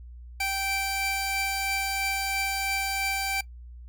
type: tone pair together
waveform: sawtooth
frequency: 780 / 2337 Hz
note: G5 / D7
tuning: -9 / -9 cents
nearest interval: octave + perfect fifth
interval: 1900 cents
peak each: -26 dBFS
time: 0.4-3.41 s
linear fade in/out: 5 ms
effects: noise-tail reverb RT60 0.1 s tail -20 dB re dry + added 60 Hz sine -41 dBFS peak until 3.88 s